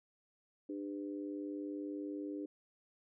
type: harmonic tone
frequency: 100 Hz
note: G2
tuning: 35 cents sharp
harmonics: 3 / 4 / 5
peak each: -40 / -46 / -50 dBFS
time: 0.69-2.46 s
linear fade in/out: 5 ms
effects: none